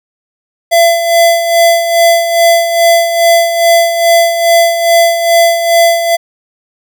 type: tone with tremolo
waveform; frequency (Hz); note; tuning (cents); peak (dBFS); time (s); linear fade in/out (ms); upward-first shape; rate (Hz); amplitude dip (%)
square; 675; E5; +41; -4; 0.71-6.17; 20; sine; 2.4; 60
effects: none